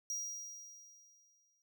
square tone with exponential decay, 5730 Hz, F8, 44 cents sharp, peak -36 dBFS, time 0.1-1.62 s, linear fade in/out 1 ms, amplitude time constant 330 ms, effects none

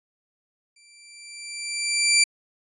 15% pulse tone with exponential growth, 2347 Hz, D7, 2 cents flat, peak -7 dBFS, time 0.76-2.24 s, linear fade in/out 5 ms, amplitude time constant 320 ms, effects resampled to 24000 Hz

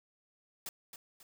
white noise with echo, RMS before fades -41 dBFS, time 0.66-0.69 s, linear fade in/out 2 ms, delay 270 ms, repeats 2, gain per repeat -8 dB, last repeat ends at 1.23 s, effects none

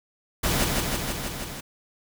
pink noise with echo, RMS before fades -24 dBFS, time 0.43-0.65 s, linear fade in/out 10 ms, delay 160 ms, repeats 6, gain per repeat -2 dB, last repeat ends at 1.61 s, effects none

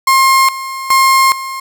35% pulse tone with tremolo, 1066 Hz, C6, 32 cents sharp, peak -5 dBFS, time 0.07-1.6 s, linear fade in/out 5 ms, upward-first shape square, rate 1.2 Hz, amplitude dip 80%, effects none

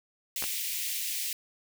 white high-pass noise, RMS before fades -33 dBFS, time 0.36-1.33 s, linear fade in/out 2 ms, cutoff 2000 Hz, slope 48 dB/octave
clicks, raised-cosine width 0.3 ms, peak -18 dBFS, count 2, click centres 0.424 / 0.44 s
effects none

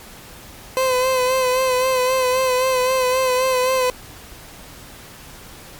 30% pulse tone with vibrato, 513 Hz, C5, 34 cents flat, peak -13 dBFS, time 0.77-3.9 s, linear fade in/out 0 ms, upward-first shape sine, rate 3.8 Hz, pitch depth 37 cents each way, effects pink hiss -40 dBFS RMS until 5.79 s + MP3 96 kbps

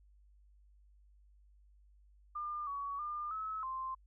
sine tone with pitch steps, 1202 / 1126 / 1203 / 1293 / 1050 Hz, D6 / C#6 / D6 / E6 / C6, +40 / +27 / +41 / -34 / +6 cents, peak -37 dBFS, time 2.35-3.95 s, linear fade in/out 10 ms, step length 320 ms, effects added 50 Hz sine -61 dBFS peak until 4.06 s

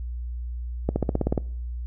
accelerating click train, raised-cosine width 2 ms, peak -9 dBFS, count 9, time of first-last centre 0.89-1.378 s, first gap 70 ms, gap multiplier 0.96, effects noise-tail reverb RT60 0.6 s tail -24 dB re dry + added 60 Hz sine -29 dBFS peak until 1.86 s

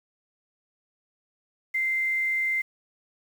sine tone with quantisation, 2085 Hz, C7, 7 cents flat, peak -23 dBFS, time 1.74-2.62 s, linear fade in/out 10 ms, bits 8, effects none

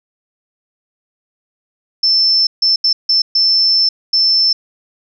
sine tone bursts at uneven times, 5310 Hz, E8, 12 cents sharp, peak -9 dBFS, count 6, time 2.03-2.47 / 2.62-2.76 / 2.84-2.93 / 3.09-3.22 / 3.35-3.89 / 4.13-4.53 s, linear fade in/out 5 ms, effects none

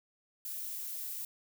violet noise, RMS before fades -40 dBFS, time 0.45-1.25 s, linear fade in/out 2 ms, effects none

